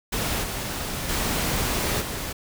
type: noise with level steps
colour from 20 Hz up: pink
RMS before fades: -26 / -30 / -25 / -31 dBFS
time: 0.12-2.33 s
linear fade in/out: 10 ms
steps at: 0.42 / 1.08 / 2 s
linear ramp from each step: 20 ms
effects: none